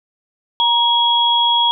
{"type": "tone pair together", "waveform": "sine", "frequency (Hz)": [944, 3318], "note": ["A#5", "G#7"], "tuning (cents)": [22, -2], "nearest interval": "octave + minor seventh", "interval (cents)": 2176, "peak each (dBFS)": [-15, -14], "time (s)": [0.6, 1.71], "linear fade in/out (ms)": 0, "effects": []}